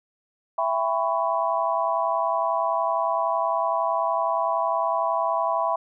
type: chord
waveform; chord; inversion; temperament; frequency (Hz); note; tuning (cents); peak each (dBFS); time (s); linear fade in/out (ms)
sine; C# half-diminished seventh; first; just; 665.2 / 798.3 / 997.9 / 1108.7; E5 / G5 / B5 / C#6; +16 / +31 / +18 / 0; -25 / -29 / -25 / -29; 0.58-5.76; 5
effects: none